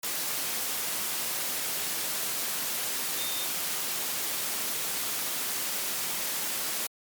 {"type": "tone in noise", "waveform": "sine", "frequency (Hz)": 3641, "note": "A#7", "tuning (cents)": -41, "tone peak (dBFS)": -36, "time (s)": [3.18, 3.45], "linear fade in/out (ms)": 5, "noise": "white", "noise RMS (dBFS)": -31, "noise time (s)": [0.03, 6.87], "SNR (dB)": -8, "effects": ["high-pass 150 Hz 12 dB/octave", "MP3 96 kbps"]}